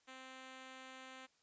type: tone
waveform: 5% pulse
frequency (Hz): 260.9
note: C4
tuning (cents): -5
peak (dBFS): -40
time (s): 0.07-1.27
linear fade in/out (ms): 20
effects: white hiss -75 dBFS RMS until 1.42 s + resampled to 16000 Hz